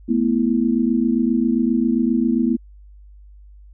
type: chord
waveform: sine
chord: A suspended second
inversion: none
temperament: just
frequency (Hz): 220 / 247.5 / 330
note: A3 / B3 / E4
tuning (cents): 0 / +4 / +2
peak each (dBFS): -20 / -18 / -22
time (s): 0.08-2.57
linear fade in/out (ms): 20
effects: added 50 Hz sine -41 dBFS peak until 3.73 s